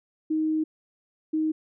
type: tone pair in turn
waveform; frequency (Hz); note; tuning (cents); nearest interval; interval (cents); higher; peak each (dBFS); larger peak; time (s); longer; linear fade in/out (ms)
sine; 313.1 / 313.1; D#4 / D#4; +11 / +11; unison; 0; neither; -22; neither; 0.3-0.64 / 1.33-1.52; first; 10
effects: none